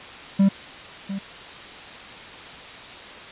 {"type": "tone with echo", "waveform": "triangle", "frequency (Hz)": 196, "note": "G3", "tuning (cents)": 0, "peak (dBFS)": -11, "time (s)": [0.39, 0.49], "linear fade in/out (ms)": 10, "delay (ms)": 700, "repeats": 1, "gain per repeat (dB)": -13, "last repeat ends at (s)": 1.19, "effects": ["white hiss -39 dBFS RMS until 3.31 s", "resampled to 8000 Hz"]}